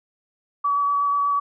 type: tone with vibrato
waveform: sine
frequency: 1141 Hz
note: C#6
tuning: 50 cents sharp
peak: -18 dBFS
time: 0.64-1.4 s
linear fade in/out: 10 ms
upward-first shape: square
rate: 8.2 Hz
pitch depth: 9 cents each way
effects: none